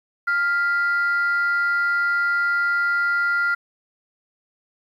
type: tone pair together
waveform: sine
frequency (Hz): 1400 / 1978.1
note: F6 / B6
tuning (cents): +4 / +2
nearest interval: tritone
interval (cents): 598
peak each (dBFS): -17 / -27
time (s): 0.27-3.55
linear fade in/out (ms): 10
effects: tanh soft clip ceiling -14 dBFS + 9-bit